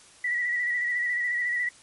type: tone with vibrato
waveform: sine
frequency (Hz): 1942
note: B6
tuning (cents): -30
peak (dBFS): -24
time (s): 0.24-1.69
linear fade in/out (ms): 5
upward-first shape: square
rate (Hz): 14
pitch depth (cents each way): 30
effects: white hiss -53 dBFS RMS until 1.82 s + MP3 48 kbps